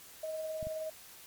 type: tone with tremolo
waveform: sine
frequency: 630 Hz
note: D#5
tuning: 21 cents sharp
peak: -34 dBFS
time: 0.23-0.9 s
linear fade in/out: 5 ms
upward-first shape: sine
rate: 19 Hz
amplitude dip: 30%
type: clicks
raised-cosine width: 5 ms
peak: -31 / -31 dBFS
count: 2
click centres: 0.628 / 0.67 s
effects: white hiss -53 dBFS RMS until 1.26 s + MP3 96 kbps